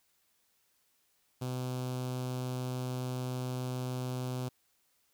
sawtooth tone with notch filter, 126.9 Hz, B2, 47 cents sharp, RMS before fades -36 dBFS, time 1.41-4.49 s, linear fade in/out 10 ms, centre 1900 Hz, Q 1.2, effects white hiss -73 dBFS RMS until 5.13 s

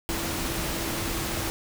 sine tone in noise, 332.6 Hz, E4, 16 cents sharp, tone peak -36 dBFS, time 0.09-1.5 s, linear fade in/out 0 ms, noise pink, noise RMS -30 dBFS, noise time 0.09-1.5 s, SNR -9 dB, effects none

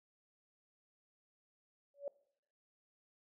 sine tone with exponential growth, 567 Hz, C#5, 39 cents sharp, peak -34 dBFS, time 1.94-2.08 s, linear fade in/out 2 ms, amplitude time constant 30 ms, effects noise-tail reverb RT60 0.7 s tail -22 dB re dry

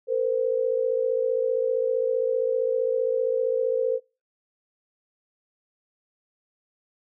sine tone pair together, 457.7 / 513 Hz, A#4 / C5, -32 / -34 cents, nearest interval major second, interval 198 cents, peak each -24 dBFS, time 0.07-4 s, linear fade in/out 50 ms, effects noise-tail reverb RT60 0.3 s tail -24 dB re dry

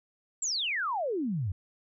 sine exponential sweep, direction down, 7750 to 85.3 Hz, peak -28 dBFS, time 0.42-1.52 s, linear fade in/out 5 ms, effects none

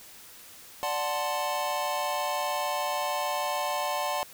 square chord, D dominant seventh, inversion none, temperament equal, 587.3 / 740 / 880 / 1046.5 Hz, D5 / F#5 / A5 / C6, 0 / 0 / 0 / 0 cents, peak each -34 dBFS, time 0.83-4.23 s, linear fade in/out 0 ms, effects white hiss -49 dBFS RMS until 4.33 s

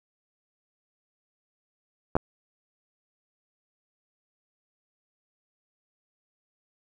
clicks, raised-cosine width 1 ms, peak -9 dBFS, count 2, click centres 2.154 / 2.166 s, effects none

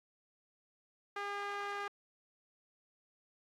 sawtooth tone with band-pass filter, 404.8 Hz, G#4, 44 cents flat, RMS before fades -40 dBFS, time 1.16-1.88 s, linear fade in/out 5 ms, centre 1400 Hz, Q 1.4, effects AAC 64 kbps

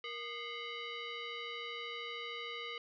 sine tone with frequency modulation, 470 Hz, A#4, 14 cents sharp, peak -40 dBFS, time 0.04-2.78 s, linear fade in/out 2 ms, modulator 847 Hz, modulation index 3.8, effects none

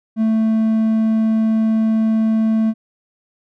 triangle tone, 221.1 Hz, A3, 9 cents sharp, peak -11 dBFS, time 0.16-2.74 s, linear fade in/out 50 ms, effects none

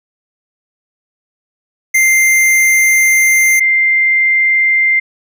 square / sine tone pair in turn, 2093 / 2093 Hz, C7 / C7, 0 / 0 cents, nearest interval unison, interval 0 cents, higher neither, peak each -8 dBFS, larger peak neither, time 1.94-3.6 / 3.6-5 s, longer first, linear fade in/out 10 ms, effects none

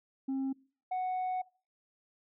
sine tone pair in turn, 268 / 739.4 Hz, C4 / F#5, +42 / -1 cents, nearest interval octave + tritone, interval 1757 cents, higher second, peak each -28 dBFS, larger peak neither, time 0.28-0.53 / 0.91-1.42 s, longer second, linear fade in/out 10 ms, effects noise-tail reverb RT60 0.4 s tail -24 dB re dry + tanh soft clip ceiling -30 dBFS

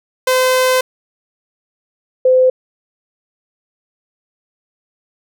sawtooth / sine tone pair in turn, 513 / 513 Hz, C5 / C5, -34 / -34 cents, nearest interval unison, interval 0 cents, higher neither, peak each -7 dBFS, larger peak neither, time 0.27-0.81 / 2.25-2.5 s, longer first, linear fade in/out 5 ms, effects none

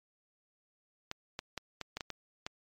clicks, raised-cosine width 0.2 ms, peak -20 dBFS, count 8, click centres 1.114 / 1.391 / 1.577 / 1.813 / 1.97 / 2.008 / 2.103 / 2.465 s, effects MP3 96 kbps

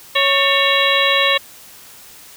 harmonic tone with a mistuned harmonic, 554.4 Hz, C#5, in tune, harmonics 1 / 2 / 3 / 4 / 5 / 6 / 7, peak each -20 / -20 / -20 / -20 / -20 / -20 / -20 dBFS, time 0.15-1.38 s, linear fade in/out 10 ms, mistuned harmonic 3, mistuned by +130 cents, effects white hiss -41 dBFS RMS until 2.36 s

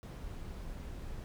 brown noise, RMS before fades -43 dBFS, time 0.03-1.24 s, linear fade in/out 0 ms, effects none

